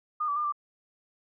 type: tone with pitch steps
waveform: sine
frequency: 1220 / 1154 / 1204 / 1175 Hz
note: D#6 / D6 / D6 / D6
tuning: -34 / -31 / +43 / +1 cents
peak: -26 dBFS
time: 0.2-0.524 s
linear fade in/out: 10 ms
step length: 81 ms
effects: none